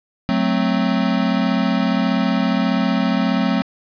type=chord; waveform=square; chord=F# diminished; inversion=none; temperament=equal; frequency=185 / 220 / 261.6 Hz; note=F#3 / A3 / C4; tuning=0 / 0 / 0 cents; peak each=-21 dBFS; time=0.29-3.62 s; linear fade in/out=0 ms; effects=resampled to 11025 Hz + 8-bit